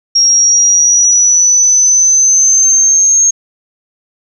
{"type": "linear sweep", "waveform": "sine", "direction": "up", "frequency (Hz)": [5588, 6480], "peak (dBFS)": -5, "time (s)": [0.15, 3.31], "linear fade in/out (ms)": 10, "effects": []}